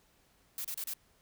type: noise bursts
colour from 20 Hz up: blue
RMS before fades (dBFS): -38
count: 4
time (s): 0.58-0.937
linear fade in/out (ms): 2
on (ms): 66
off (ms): 31
effects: pink hiss -68 dBFS RMS until 1.21 s